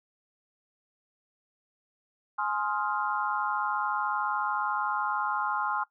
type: chord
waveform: sine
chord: F minor seventh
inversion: first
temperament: just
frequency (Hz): 838.1 / 1047.7 / 1257.2 / 1396.9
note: Ab5 / C6 / Eb6 / F6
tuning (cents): +16 / +2 / +18 / 0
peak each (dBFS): -32 / -32 / -34 / -33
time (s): 2.38-5.84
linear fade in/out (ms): 10
effects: noise-tail reverb RT60 0.1 s tail -18 dB re dry